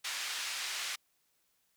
pink band-pass noise, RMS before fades -38 dBFS, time 0.04-0.96 s, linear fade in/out 10 ms, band 1900 to 7100 Hz, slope 12 dB/octave, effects white hiss -75 dBFS RMS until 1.76 s

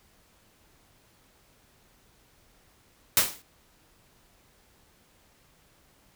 white noise with exponential decay, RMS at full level -17 dBFS, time 3.17-3.42 s, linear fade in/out 1 ms, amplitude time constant 53 ms, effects pink hiss -62 dBFS RMS until 6.15 s

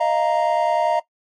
triangle chord, Eb suspended second, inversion none, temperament equal with one note detuned, 622.3 / 692.4 / 932.3 Hz, Eb5 / F5 / Bb5, 0 / -15 / 0 cents, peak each -19 dBFS, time 0-1 s, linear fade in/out 10 ms, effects noise-tail reverb RT60 0.1 s tail -17 dB re dry + MP3 48 kbps

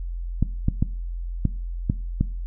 clicks, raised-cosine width 5 ms, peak -7 dBFS, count 6, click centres 0.426 / 0.684 / 0.825 / 1.453 / 1.899 / 2.21 s, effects noise-tail reverb RT60 0.4 s tail -19 dB re dry + added 43 Hz sine -27 dBFS peak until 2.46 s

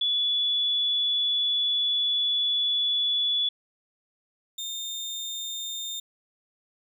sine / 30% pulse tone pair in turn, 3428 / 3632 Hz, A7 / A#7, -46 / -46 cents, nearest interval minor second, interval 100 cents, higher second, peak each -22 / -29 dBFS, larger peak first, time 0.01-3.49 / 4.58-6 s, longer first, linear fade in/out 5 ms, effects none

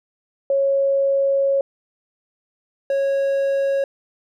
sine / triangle tone pair in turn, 550 / 550 Hz, C#5 / C#5, -14 / -14 cents, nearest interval unison, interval 0 cents, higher neither, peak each -15 dBFS, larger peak neither, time 0.5-1.61 / 2.9-3.84 s, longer first, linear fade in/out 2 ms, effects none

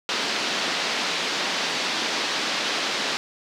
white band-pass noise, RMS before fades -26 dBFS, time 0.09-3.17 s, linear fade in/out 0 ms, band 190 to 4900 Hz, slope 24 dB/octave, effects none

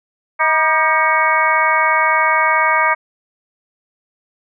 harmonic tone with a mistuned harmonic, 317 Hz, D#4, 32 cents sharp, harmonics 2 / 3 / 4 / 5 / 6 / 7, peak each -22 / -17 / -17 / -20 / -21 / -18 dBFS, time 0.39-2.95 s, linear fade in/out 20 ms, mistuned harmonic 4, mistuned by -78 cents, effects none

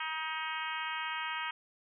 harmonic tone, 316 Hz, D#4, 27 cents sharp, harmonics 3 / 4 / 5 / 6 / 7 / 8 / 9 / 10, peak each -40 / -41 / -42 / -43 / -43 / -44 / -45 / -45 dBFS, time 0-1.51 s, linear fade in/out 5 ms, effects none

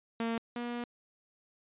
sawtooth tone pair in turn, 229.3 / 240.1 Hz, A#3 / B3, -28 / -49 cents, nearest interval minor second, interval 79 cents, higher second, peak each -27 / -31 dBFS, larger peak first, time 0.2-0.38 / 0.56-0.84 s, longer second, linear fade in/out 2 ms, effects resampled to 8000 Hz

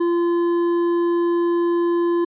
sine tone with hard clipping, 343.8 Hz, F4, 27 cents flat, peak -18 dBFS, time 0-2.25 s, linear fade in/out 10 ms, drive 7 dB, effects resampled to 8000 Hz

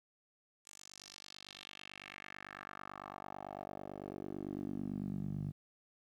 10% pulse tone with band-pass filter sweep, 49 Hz, G1, in tune, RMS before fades -45 dBFS, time 0.65-5.52 s, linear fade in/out 20 ms, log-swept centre 7600 to 140 Hz, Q 2.5, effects 12-bit

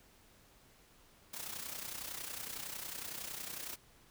white noise with amplitude modulation, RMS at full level -41 dBFS, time 1.33-3.76 s, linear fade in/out 10 ms, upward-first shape sine, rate 30.9 Hz, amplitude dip 65%, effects pink hiss -64 dBFS RMS until 4.1 s

